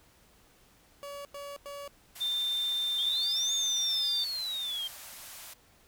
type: tone bursts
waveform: 30% pulse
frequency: 568 Hz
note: C#5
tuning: 42 cents sharp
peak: -37 dBFS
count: 3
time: 1.03-1.878 s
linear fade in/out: 0 ms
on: 220 ms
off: 94 ms
type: band-pass noise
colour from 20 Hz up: white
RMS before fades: -47 dBFS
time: 2.15-5.54 s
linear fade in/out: 10 ms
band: 540 to 16000 Hz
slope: 96 dB/octave
type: tone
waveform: sine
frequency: 3588 Hz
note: A7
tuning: 33 cents sharp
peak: -28 dBFS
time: 2.2-4.25 s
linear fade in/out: 20 ms
type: exponential two-way sweep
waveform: sine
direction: up then down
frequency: 3136 to 6700 to 3136 Hz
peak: -32 dBFS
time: 2.98-4.88 s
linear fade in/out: 10 ms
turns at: 3.53 s
effects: pink hiss -62 dBFS RMS until 5.87 s